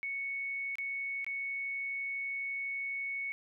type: tone with dropouts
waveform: sine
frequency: 2217 Hz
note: C#7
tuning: in tune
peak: -34 dBFS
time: 0.03-3.32 s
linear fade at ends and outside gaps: 0 ms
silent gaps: 0.755-0.784 / 1.245-1.265 s
effects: none